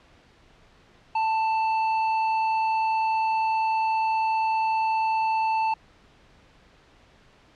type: tone with hard clipping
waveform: sine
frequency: 885 Hz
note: A5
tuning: 10 cents sharp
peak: -23 dBFS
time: 1.15-5.74 s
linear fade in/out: 5 ms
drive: 8 dB
effects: pink hiss -56 dBFS RMS until 7.55 s + low-pass 4000 Hz 12 dB/octave